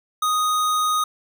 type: tone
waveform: square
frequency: 1244.5 Hz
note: D#6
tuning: in tune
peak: -19 dBFS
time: 0.22-1.04 s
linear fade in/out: 5 ms
effects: none